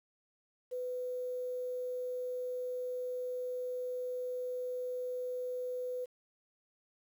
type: tone with quantisation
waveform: sine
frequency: 500 Hz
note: B4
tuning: 21 cents sharp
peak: -35 dBFS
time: 0.71-6.06 s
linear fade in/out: 20 ms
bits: 10
effects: none